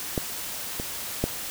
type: clicks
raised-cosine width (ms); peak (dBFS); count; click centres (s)
2; -11 / -17 / -9; 3; 0.178 / 0.799 / 1.24
effects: white hiss -34 dBFS RMS until 1.5 s